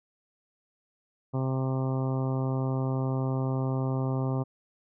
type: harmonic tone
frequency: 131.7 Hz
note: C3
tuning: 12 cents sharp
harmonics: 1 / 2 / 3 / 4 / 5 / 6 / 7 / 8 / 9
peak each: -27 / -33 / -37 / -39 / -41 / -43 / -44 / -45 / -46 dBFS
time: 1.33-4.44 s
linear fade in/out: 20 ms
effects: none

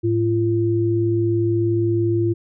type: tone pair together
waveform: sine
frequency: 108.4 / 342.3 Hz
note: A2 / F4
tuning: -25 / -35 cents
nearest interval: octave + minor sixth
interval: 1990 cents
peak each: -20 / -18 dBFS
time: 0.03-2.34 s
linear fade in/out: 20 ms
effects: none

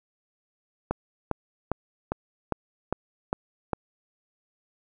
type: click train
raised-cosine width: 1 ms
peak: -11 dBFS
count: 8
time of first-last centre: 0.91-3.733 s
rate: 2.48 Hz
effects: none

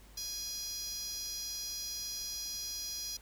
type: tone with high-pass filter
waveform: 10% pulse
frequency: 827 Hz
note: G#5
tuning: 8 cents flat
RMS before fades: -40 dBFS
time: 0.17-3.17 s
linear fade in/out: 5 ms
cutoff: 5500 Hz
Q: 3.4
effects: added 50 Hz sine -56 dBFS peak until 3.21 s + pink hiss -60 dBFS RMS until 3.21 s

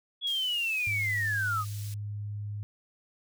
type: linear sweep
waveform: sine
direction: down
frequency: 3392 to 1198 Hz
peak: -27 dBFS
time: 0.21-1.65 s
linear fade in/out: 50 ms
type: high-pass noise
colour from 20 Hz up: pink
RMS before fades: -47 dBFS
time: 0.27-1.94 s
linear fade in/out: 0 ms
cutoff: 4400 Hz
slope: 12 dB/octave
type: tone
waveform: sine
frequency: 103.5 Hz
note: G#2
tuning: 5 cents flat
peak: -33 dBFS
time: 0.87-2.63 s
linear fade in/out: 0 ms
effects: none

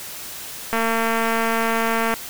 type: click train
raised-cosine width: 0.5 ms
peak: -7 dBFS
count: 321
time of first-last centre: 0.73-2.14 s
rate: 227 Hz
effects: white hiss -34 dBFS RMS until 2.29 s

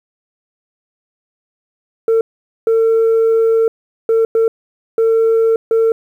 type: tone bursts at uneven times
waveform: sine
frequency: 451.3 Hz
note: A4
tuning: 44 cents sharp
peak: -7 dBFS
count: 6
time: 2.08-2.21 / 2.67-3.68 / 4.09-4.25 / 4.35-4.48 / 4.98-5.56 / 5.71-5.92 s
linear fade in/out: 2 ms
effects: tanh soft clip ceiling -8 dBFS + 8-bit

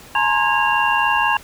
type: tone cluster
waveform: sine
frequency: 848 / 932 / 1058 / 1641 / 2775 Hz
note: G#5 / A#5 / C6 / G#6 / F7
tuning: +36 / -1 / +19 / -21 / -12 cents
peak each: -21 dBFS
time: 0.15-1.37 s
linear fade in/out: 2 ms
effects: pink hiss -42 dBFS RMS until 1.43 s

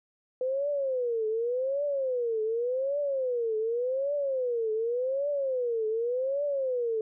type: tone with vibrato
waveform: sine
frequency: 502 Hz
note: B4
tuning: 28 cents sharp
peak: -26 dBFS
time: 0.41-7.01 s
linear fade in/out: 2 ms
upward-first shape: triangle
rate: 0.87 Hz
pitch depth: 270 cents each way
effects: none

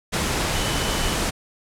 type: tone in noise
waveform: sine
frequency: 3000 Hz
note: F#7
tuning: 23 cents sharp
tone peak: -33 dBFS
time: 0.54-1.15 s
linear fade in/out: 20 ms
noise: pink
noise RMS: -23 dBFS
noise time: 0.12-1.31 s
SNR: -13 dB
effects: low-pass 10000 Hz 12 dB/octave

